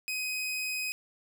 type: tone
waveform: sawtooth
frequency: 2514 Hz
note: D#7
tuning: 17 cents sharp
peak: -28 dBFS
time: 0.08-0.92 s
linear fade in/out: 0 ms
effects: none